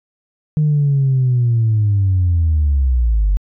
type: linear sweep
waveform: sine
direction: down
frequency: 154 to 45.98 Hz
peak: -10 dBFS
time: 0.57-3.37 s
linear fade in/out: 0 ms
effects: tanh soft clip ceiling -8 dBFS